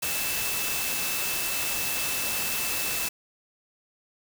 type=tone in noise; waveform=sine; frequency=2637 Hz; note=E7; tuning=in tune; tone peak=-34 dBFS; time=0.02-3.09 s; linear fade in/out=10 ms; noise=white; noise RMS=-29 dBFS; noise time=0.02-3.09 s; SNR=-8 dB; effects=none